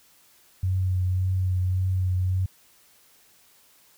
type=tone with vibrato; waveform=sine; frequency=92.5 Hz; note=F#2; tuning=in tune; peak=-21 dBFS; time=0.63-2.46 s; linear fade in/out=5 ms; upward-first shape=triangle; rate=1.8 Hz; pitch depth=23 cents each way; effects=white hiss -58 dBFS RMS until 3.97 s